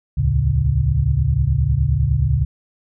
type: tone cluster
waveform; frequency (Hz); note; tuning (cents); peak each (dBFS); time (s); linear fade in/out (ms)
sine; 66.6 / 76.3 / 112.3 / 139; C2 / D#2 / A2 / C#3; +31 / -33 / +36 / +5; -22 / -19 / -20 / -19; 0.17-2.45; 10
effects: none